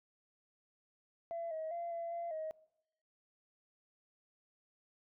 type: tone with pitch steps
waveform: sine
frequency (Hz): 674 / 635 / 685 / 676 / 683 / 630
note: E5 / D#5 / F5 / E5 / F5 / D#5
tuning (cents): +38 / +35 / -34 / +43 / -39 / +21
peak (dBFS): -37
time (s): 1.31-2.51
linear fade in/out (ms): 0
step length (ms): 200
effects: noise-tail reverb RT60 0.8 s tail -23 dB re dry + tanh soft clip ceiling -34 dBFS